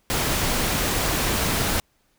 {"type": "noise", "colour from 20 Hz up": "pink", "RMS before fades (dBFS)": -23, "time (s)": [0.1, 1.8], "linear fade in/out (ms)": 0, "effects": ["pink hiss -66 dBFS RMS until 2.18 s"]}